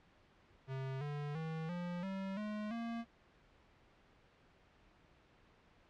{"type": "tone with pitch steps", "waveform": "square", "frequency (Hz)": [133.2, 146.1, 160.24, 175.76, 192.78, 211.4, 231.9], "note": ["C3", "D3", "E3", "F3", "G3", "G#3", "A#3"], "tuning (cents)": [31, -9, -49, 11, -29, 31, -9], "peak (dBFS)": -40, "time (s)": [0.67, 3.05], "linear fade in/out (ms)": 50, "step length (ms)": 340, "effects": ["pink hiss -67 dBFS RMS until 5.89 s", "low-pass 3000 Hz 12 dB/octave"]}